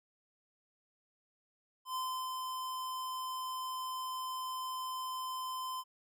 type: tone with ADSR envelope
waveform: square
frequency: 1029 Hz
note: C6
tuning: 29 cents flat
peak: -35 dBFS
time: 1.85-5.84 s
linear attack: 100 ms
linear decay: 350 ms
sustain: -3 dB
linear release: 47 ms
effects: none